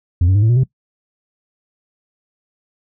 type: tone with pitch steps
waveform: sine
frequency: 87.2 / 94.54 / 102.51 / 111.14 / 120.5 / 130.65 Hz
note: F2 / F#2 / G#2 / A2 / B2 / C3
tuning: -2 / +38 / -22 / +18 / -42 / -2 cents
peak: -7 dBFS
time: 0.21-0.636 s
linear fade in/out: 5 ms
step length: 71 ms
effects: noise-tail reverb RT60 0.1 s tail -21 dB re dry + tanh soft clip ceiling -9 dBFS